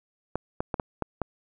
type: clicks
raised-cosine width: 1 ms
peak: -13 dBFS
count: 6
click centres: 0.356 / 0.605 / 0.742 / 0.798 / 1.023 / 1.217 s
effects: none